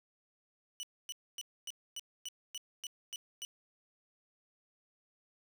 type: tone bursts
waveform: 25% pulse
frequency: 2960 Hz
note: F#7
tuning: in tune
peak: -36 dBFS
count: 10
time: 0.8-3.45 s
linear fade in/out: 0 ms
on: 31 ms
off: 260 ms
effects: none